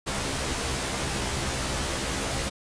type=noise with comb filter; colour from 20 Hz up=pink; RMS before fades=-29 dBFS; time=0.06-2.5 s; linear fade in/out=20 ms; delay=15 ms; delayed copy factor=+1; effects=resampled to 22050 Hz